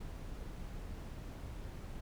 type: noise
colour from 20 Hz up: brown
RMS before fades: -45 dBFS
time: 0-2.01 s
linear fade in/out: 10 ms
effects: none